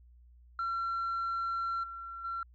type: tone with level steps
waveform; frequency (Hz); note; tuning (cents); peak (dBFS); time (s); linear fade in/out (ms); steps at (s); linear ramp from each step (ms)
sine; 1360; F6; -46; -29 / -40 / -33; 0.59-2.43; 2; 1.83 / 2.24; 10
effects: tanh soft clip ceiling -29 dBFS + added 60 Hz sine -55 dBFS peak until 2.54 s